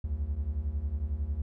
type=beating tone pair; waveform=triangle; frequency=65.2 / 76.2 Hz; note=C2 / D#2; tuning=-5 / -36 cents; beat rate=11 Hz; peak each=-32 / -29 dBFS; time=0.04-1.42 s; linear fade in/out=5 ms; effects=none